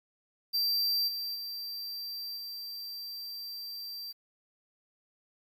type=tone with level steps; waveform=square; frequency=4699 Hz; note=D8; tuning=in tune; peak=-27 / -34 / -37 / -39 dBFS; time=0.53-4.13 s; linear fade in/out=20 ms; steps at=1.07 / 1.34 / 2.36 s; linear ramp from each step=20 ms; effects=10-bit